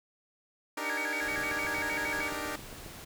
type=chord; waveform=10% pulse; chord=Eb major seventh; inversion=third; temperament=equal; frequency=293.7 / 311.1 / 392 / 466.2 Hz; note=D4 / Eb4 / G4 / Bb4; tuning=0 / 0 / 0 / 0 cents; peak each=-30 / -32 / -33 / -32 dBFS; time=0.77-2.56 s; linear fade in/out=5 ms
type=tone with vibrato; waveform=sine; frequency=1933 Hz; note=B6; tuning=38 cents flat; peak=-32 dBFS; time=0.82-2.31 s; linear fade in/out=50 ms; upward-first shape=square; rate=6.5 Hz; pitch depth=270 cents each way
type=noise; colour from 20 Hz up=pink; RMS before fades=-46 dBFS; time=1.21-3.05 s; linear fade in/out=10 ms
type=click train; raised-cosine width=2 ms; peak=-32 dBFS; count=12; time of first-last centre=1.38-2.862 s; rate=7.42 Hz
effects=none